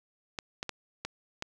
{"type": "clicks", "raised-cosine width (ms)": 0.2, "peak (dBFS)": -17, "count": 5, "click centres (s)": [0.388, 0.629, 0.693, 1.05, 1.424], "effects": []}